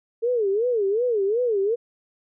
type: tone with vibrato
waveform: sine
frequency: 440 Hz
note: A4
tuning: in tune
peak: -19 dBFS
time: 0.22-1.76 s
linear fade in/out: 20 ms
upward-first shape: sine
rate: 2.7 Hz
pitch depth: 220 cents each way
effects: none